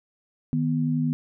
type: tone pair together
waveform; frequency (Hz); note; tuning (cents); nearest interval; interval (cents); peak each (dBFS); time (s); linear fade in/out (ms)
sine; 155.56 / 246.9; D#3 / B3; 0 / 0; minor sixth; 800; -24; 0.53-1.13; 0
effects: none